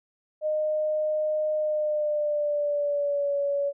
sine tone with pitch glide, 614 to 566.3 Hz, D#5 to C#5, -23 to +37 cents, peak -23 dBFS, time 0.41-3.73 s, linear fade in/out 50 ms, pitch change -140 cents, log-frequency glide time 1.55-3.36 s, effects none

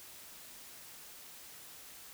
silence, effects white hiss -52 dBFS RMS until 2.13 s

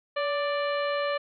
harmonic tone with a mistuned harmonic, 588 Hz, D5, 2 cents sharp, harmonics 1 / 2 / 3 / 4 / 5 / 6 / 7, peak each -27 / -32 / -35 / -39 / -40 / -49 / -43 dBFS, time 0.16-1.18 s, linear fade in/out 10 ms, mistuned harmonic 1, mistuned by -47 cents, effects none

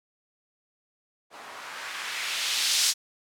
violet noise with low-pass filter sweep, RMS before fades -29 dBFS, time 1.3-2.94 s, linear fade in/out 50 ms, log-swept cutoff 770 to 5500 Hz, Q 1.2, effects none

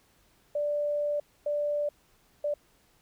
sine tone bursts at uneven times, 587.3 Hz, D5, in tune, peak -26 dBFS, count 3, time 0.55-1.2 / 1.46-1.89 / 2.44-2.54 s, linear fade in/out 5 ms, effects pink hiss -65 dBFS RMS until 3.01 s

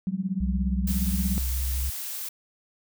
sine tone with tremolo, 189.4 Hz, F#3, 41 cents sharp, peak -21 dBFS, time 0.07-1.38 s, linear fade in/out 0 ms, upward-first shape triangle, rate 17 Hz, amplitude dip 100%
sine tone with pitch glide, 64.3 to 65.46 Hz, C2 to C2, -30 to +1 cents, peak -25 dBFS, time 0.4-1.9 s, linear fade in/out 5 ms, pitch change +31 cents, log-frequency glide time 1.44-1.66 s
blue noise, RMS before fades -34 dBFS, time 0.87-2.29 s, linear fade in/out 5 ms
effects none

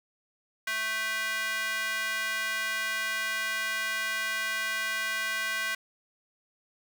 square tone with high-pass filter, 220 Hz, A3, in tune, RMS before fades -31 dBFS, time 0.67-5.75 s, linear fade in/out 5 ms, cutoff 1700 Hz, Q 2.7, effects none

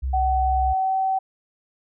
sine tone with vibrato, 65 Hz, C2, 11 cents flat, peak -22 dBFS, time 0.02-0.74 s, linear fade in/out 20 ms, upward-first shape sine, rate 4.5 Hz, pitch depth 15 cents each way
sine tone with pitch glide, 755 to 764.7 Hz, F#5 to G5, +35 to -43 cents, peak -19 dBFS, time 0.13-1.19 s, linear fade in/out 10 ms, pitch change +22 cents, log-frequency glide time 0.63-0.96 s
effects none

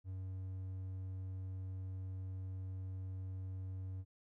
triangle tone, 94 Hz, F#2, 28 cents sharp, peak -39 dBFS, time 0.04-4.05 s, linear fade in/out 50 ms, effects none

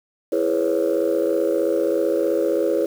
sine chord, C# minor seventh, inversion first, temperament just, 332.6 / 415.8 / 498.9 / 554.4 Hz, E4 / G#4 / B4 / C#5, +16 / +2 / +17 / 0 cents, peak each -22 dBFS, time 0.32-2.86 s, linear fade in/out 5 ms, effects tanh soft clip ceiling -11 dBFS + 7-bit

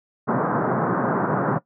pink band-pass noise, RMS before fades -22 dBFS, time 0.27-1.59 s, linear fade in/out 20 ms, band 130 to 1500 Hz, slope 48 dB/octave, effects noise-tail reverb RT60 0.1 s tail -17 dB re dry

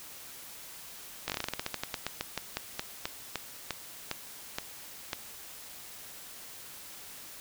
slowing click train, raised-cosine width 0.2 ms, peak -14 dBFS, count 25, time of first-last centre 1.28-5.132 s, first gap 18 ms, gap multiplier 1.16, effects white hiss -47 dBFS RMS until 7.4 s

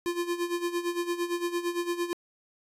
square tone with tremolo, 347.2 Hz, F4, 10 cents flat, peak -26 dBFS, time 0.06-2.13 s, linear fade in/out 0 ms, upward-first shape sine, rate 8.8 Hz, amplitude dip 75%, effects resampled to 32000 Hz

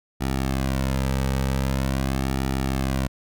sawtooth tone with flanger, 66.5 Hz, C2, 29 cents sharp, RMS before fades -24 dBFS, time 0.2-3.08 s, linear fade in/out 20 ms, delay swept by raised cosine 1.9 to 2.9 ms, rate 0.44 Hz, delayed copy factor -0.75, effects none

